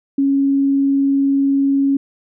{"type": "tone with vibrato", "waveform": "sine", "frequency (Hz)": 276, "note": "C#4", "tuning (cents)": -7, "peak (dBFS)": -12, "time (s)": [0.18, 1.97], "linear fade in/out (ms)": 5, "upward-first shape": "sine", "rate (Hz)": 20, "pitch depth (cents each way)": 12, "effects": []}